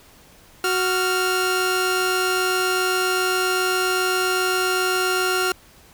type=tone pair together; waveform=sawtooth; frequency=370 / 1392.5 Hz; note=F#4 / F6; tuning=0 / -5 cents; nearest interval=octave + major seventh; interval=2295 cents; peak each=-18 dBFS; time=0.64-5.52 s; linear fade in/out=2 ms; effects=pink hiss -50 dBFS RMS until 5.93 s